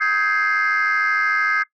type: chord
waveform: sine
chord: Ab major seventh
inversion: second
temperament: equal with one note detuned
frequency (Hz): 1263.3 / 1568 / 1661.2 / 2093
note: Eb6 / G6 / Ab6 / C7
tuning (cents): +26 / 0 / 0 / 0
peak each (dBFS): -21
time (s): 0-1.64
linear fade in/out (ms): 20
effects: noise-tail reverb RT60 0.1 s tail -19 dB re dry + tanh soft clip ceiling -11 dBFS